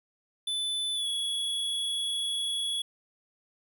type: tone with pitch glide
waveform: square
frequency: 3500 to 3367 Hz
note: A7 to G#7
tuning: -10 to +23 cents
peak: -29 dBFS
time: 0.47-2.82 s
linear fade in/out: 5 ms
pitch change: -67 cents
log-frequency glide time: 0.94-1.07 s
effects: none